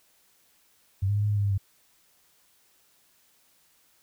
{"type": "tone with pitch steps", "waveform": "sine", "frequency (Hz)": [96.7, 102.3, 103.3, 104.5, 103.6, 101.6, 100.6, 97.8], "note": ["G2", "G#2", "G#2", "G#2", "G#2", "G#2", "G2", "G2"], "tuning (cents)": [-23, -26, -9, 11, -4, -38, 45, -4], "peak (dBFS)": -22, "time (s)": [1.02, 1.58], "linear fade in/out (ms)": 10, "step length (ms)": 70, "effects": ["white hiss -64 dBFS RMS until 4.02 s"]}